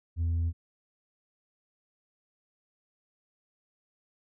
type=tone with tanh clipping; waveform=triangle; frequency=83.6 Hz; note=E2; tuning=25 cents sharp; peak=-26 dBFS; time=0.16-0.53 s; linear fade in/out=50 ms; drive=7 dB; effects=none